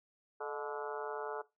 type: harmonic tone with a mistuned harmonic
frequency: 144.8 Hz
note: D3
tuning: 24 cents flat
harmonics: 3 / 4 / 5 / 6 / 7 / 8 / 9 / 10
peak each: -41 / -46 / -48 / -45 / -49 / -50 / -48 / -49 dBFS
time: 0.4-1.42 s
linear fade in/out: 10 ms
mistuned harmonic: 4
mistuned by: +89 cents
effects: noise-tail reverb RT60 0.2 s tail -17 dB re dry